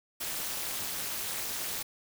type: noise with amplitude modulation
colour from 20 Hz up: white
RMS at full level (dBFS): -31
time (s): 0.2-1.83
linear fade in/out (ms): 10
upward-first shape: sine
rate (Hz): 287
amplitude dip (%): 100
effects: none